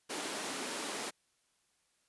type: high-pass noise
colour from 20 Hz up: pink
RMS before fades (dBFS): -39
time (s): 0.09-1.11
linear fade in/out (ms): 20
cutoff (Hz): 240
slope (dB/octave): 24
effects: white hiss -75 dBFS RMS until 2.08 s + resampled to 24000 Hz